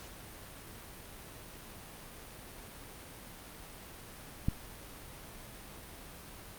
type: click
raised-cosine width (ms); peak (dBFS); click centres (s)
5; -16; 4.485
effects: pink hiss -49 dBFS RMS until 6.58 s + Opus 48 kbps